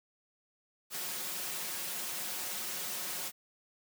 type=noise with comb filter; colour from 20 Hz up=white; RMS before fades=-38 dBFS; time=0.9-3.32 s; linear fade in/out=50 ms; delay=5.5 ms; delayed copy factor=+0.55; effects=high-pass 150 Hz 12 dB/octave